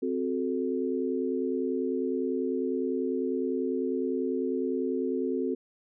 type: chord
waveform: sine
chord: F# diminished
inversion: second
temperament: equal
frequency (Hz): 261.6 / 370 / 440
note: C4 / F#4 / A4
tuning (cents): 0 / 0 / 0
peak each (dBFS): -30 / -31 / -32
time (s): 0.02-5.55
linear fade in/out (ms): 10
effects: none